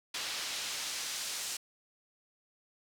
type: noise with band-pass filter sweep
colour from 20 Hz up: pink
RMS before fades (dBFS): -38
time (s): 0.14-1.57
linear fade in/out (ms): 5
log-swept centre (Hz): 3800 to 6500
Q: 0.87
effects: none